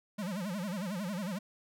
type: tone with vibrato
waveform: square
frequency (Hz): 191.8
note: G3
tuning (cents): -37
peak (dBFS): -35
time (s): 0.18-1.39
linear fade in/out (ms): 10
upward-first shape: sine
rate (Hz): 11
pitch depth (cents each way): 200
effects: none